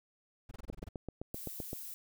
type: noise bursts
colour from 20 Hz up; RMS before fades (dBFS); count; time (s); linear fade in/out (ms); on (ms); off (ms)
brown; -45; 9; 0.49-0.889; 5; 23; 24
type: click train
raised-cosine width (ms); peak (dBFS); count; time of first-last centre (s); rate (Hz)
2; -26; 9; 0.7-1.731; 7.76
type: noise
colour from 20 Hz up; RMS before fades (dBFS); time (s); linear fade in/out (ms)
violet; -45; 1.34-1.94; 0
effects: none